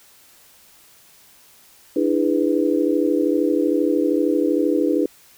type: chord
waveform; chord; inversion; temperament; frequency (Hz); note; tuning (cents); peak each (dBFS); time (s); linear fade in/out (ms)
sine; E dominant seventh; third; just; 296.7 / 329.6 / 412 / 494.4; D4 / E4 / G#4 / B4; +18 / 0 / -14 / +2; -20 / -21 / -23 / -23; 1.96-5.06; 5
effects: white hiss -51 dBFS RMS until 5.37 s